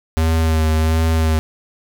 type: tone with vibrato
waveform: square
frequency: 79.9 Hz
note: D#2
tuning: 47 cents sharp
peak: -14 dBFS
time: 0.17-1.39 s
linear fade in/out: 0 ms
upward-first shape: sine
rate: 1.4 Hz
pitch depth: 26 cents each way
effects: none